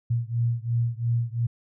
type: beating tone pair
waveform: sine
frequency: 116.54 / 119.44 Hz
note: A#2 / A#2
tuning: 0 / +43 cents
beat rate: 2.9 Hz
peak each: -25 / -26 dBFS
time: 0.1-1.47 s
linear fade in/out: 10 ms
effects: none